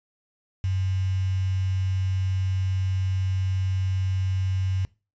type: tone with quantisation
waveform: sine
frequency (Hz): 94.4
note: F#2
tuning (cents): +35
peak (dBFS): -22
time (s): 0.64-4.85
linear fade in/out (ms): 0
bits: 7
effects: noise-tail reverb RT60 0.3 s tail -21 dB re dry + resampled to 16000 Hz